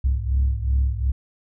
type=tone cluster; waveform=sine; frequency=65.5 / 68.2 / 104.3 Hz; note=C2 / C#2 / G#2; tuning=+2 / -28 / +8 cents; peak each=-19 / -22 / -28 dBFS; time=0.04-1.12 s; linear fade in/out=10 ms; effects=tanh soft clip ceiling -12 dBFS